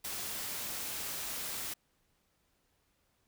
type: noise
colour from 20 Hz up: white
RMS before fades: -39 dBFS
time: 0.04-1.74 s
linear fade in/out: 10 ms
effects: pink hiss -75 dBFS RMS until 3.27 s